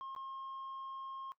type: tone with dropouts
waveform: sine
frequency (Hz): 1072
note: C6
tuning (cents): +42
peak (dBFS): -40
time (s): 0.01-1.32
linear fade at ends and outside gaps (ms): 0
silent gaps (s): 0.15-0.163
effects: noise-tail reverb RT60 0.1 s tail -19 dB re dry + tanh soft clip ceiling -41 dBFS